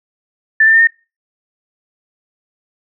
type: tone with pitch steps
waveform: sine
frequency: 1765 / 1787.6 / 1810.4 / 1833.6 Hz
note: A6 / A6 / A6 / A#6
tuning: +5 / +27 / +49 / -29 cents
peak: -6 dBFS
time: 0.6-0.872 s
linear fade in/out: 5 ms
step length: 68 ms
effects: noise-tail reverb RT60 0.3 s tail -24 dB re dry